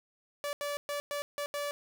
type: tone bursts at uneven times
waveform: sawtooth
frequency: 578 Hz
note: D5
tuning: 28 cents flat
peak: -29 dBFS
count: 6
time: 0.44-0.53 / 0.61-0.77 / 0.89-1 / 1.11-1.22 / 1.38-1.46 / 1.54-1.71 s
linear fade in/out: 0 ms
effects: none